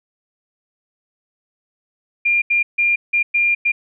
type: tone bursts at uneven times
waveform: sine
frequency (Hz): 2400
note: D7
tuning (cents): +37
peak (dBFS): -13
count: 6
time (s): 2.25-2.42 / 2.5-2.63 / 2.78-2.96 / 3.13-3.23 / 3.34-3.55 / 3.65-3.72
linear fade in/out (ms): 10
effects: none